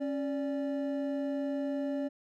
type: tone pair together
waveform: triangle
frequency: 274.8 / 582.3 Hz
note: C#4 / D5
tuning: -15 / -15 cents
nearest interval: octave + minor second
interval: 1300 cents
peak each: -30 / -34 dBFS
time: 0-2.09 s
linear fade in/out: 20 ms
effects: none

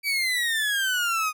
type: exponential sweep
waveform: 30% pulse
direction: down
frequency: 2311 to 1232 Hz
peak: -20 dBFS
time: 0.03-1.33 s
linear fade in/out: 50 ms
effects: none

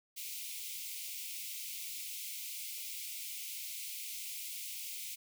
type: high-pass noise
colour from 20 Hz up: white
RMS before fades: -43 dBFS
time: 0.16-5.16 s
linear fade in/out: 20 ms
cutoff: 2100 Hz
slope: 96 dB/octave
effects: none

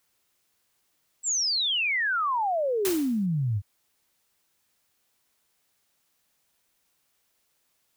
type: exponential sweep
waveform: sine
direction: down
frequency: 7850 to 94.3 Hz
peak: -23 dBFS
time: 1.23-3.62 s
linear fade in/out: 50 ms
type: noise with exponential decay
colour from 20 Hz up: white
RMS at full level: -27 dBFS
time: 2.85-3.26 s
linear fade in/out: 1 ms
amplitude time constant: 88 ms
effects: white hiss -72 dBFS RMS until 7.96 s

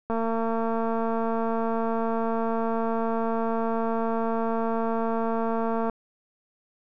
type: click train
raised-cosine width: 1 ms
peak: -15 dBFS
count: 1317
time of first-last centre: 0.1-5.897 s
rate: 227 Hz
effects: none

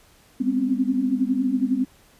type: tone cluster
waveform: sine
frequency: 202.9 / 250.9 / 263 / 272.7 Hz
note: G#3 / B3 / C4 / C#4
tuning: -40 / +28 / +9 / -28 cents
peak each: -29 / -23 / -23 / -29 dBFS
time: 0.4-1.85 s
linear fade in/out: 10 ms
effects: pink hiss -55 dBFS RMS until 2.19 s + resampled to 32000 Hz

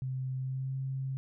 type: tone with pitch glide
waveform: sine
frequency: 130.4 to 133.45 Hz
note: C3 to C3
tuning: -5 to +35 cents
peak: -32 dBFS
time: 0.02-1.17 s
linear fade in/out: 0 ms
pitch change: +40 cents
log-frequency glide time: 0.38-0.76 s
effects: none

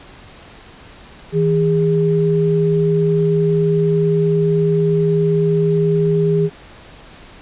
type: tone pair together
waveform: sine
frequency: 161.02 / 407.5 Hz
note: E3 / G#4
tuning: -40 / -33 cents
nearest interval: octave + major third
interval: 1607 cents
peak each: -15 dBFS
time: 1.32-6.5 s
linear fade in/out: 50 ms
effects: pink hiss -41 dBFS RMS until 7.41 s + resampled to 8000 Hz

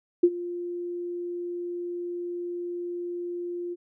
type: tone with ADSR envelope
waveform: sine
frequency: 350 Hz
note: F4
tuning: 4 cents sharp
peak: -12 dBFS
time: 0.23-3.76 s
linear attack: 8 ms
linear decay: 54 ms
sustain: -18 dB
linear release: 34 ms
effects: none

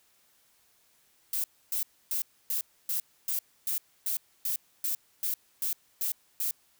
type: noise bursts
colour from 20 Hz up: violet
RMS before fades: -30 dBFS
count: 14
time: 1.33-6.51 s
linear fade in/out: 2 ms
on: 110 ms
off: 280 ms
effects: white hiss -66 dBFS RMS until 6.79 s

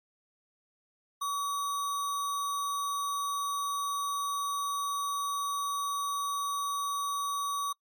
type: tone with sample-and-hold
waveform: sine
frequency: 1138 Hz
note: C#6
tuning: 45 cents sharp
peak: -29 dBFS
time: 1.21-7.73 s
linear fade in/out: 10 ms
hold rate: 4900 Hz
effects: noise-tail reverb RT60 0.1 s tail -26 dB re dry + MP3 64 kbps

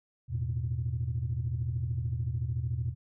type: chord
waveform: sine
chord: E suspended fourth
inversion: none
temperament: equal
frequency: 82.41 / 110 / 123.47 Hz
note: E2 / A2 / B2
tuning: 0 / 0 / 0 cents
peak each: -34 / -34 / -31 dBFS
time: 0.28-2.95 s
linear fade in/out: 50 ms
effects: tanh soft clip ceiling -22 dBFS

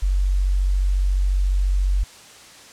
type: tone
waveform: sine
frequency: 47.13 Hz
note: F#1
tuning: 33 cents sharp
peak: -16 dBFS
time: 0.02-2.04 s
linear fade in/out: 10 ms
effects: white hiss -44 dBFS RMS until 2.72 s + low-pass 8000 Hz 12 dB/octave

